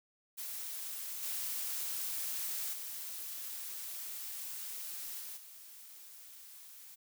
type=noise with level steps; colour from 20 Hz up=blue; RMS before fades=-42 / -38 / -43 / -45 / -53 dBFS; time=0.37-6.96 s; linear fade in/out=20 ms; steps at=1.22 / 2.72 / 5.19 / 5.36 s; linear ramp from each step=20 ms; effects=none